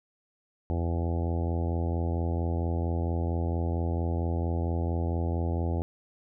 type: harmonic tone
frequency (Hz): 84.4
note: E2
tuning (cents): +41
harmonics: 1 / 2 / 3 / 4 / 5 / 6 / 7 / 8 / 9 / 10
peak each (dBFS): -27 / -36 / -37 / -37 / -41 / -41 / -44 / -44 / -43 / -46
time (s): 0.7-5.82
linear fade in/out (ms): 0
effects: none